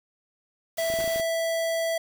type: noise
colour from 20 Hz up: white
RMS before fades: -39 dBFS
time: 0.77-1.21 s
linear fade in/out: 5 ms
type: tone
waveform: square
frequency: 659.3 Hz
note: E5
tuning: in tune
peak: -25 dBFS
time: 0.78-1.98 s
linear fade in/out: 5 ms
type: clicks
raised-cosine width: 2 ms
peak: -25 dBFS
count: 7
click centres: 0.901 / 0.939 / 0.989 / 1.042 / 1.077 / 1.16 / 1.198 s
type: noise with exponential decay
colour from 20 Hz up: pink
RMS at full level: -33 dBFS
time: 1-1.08 s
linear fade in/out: 1 ms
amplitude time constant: 16 ms
effects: none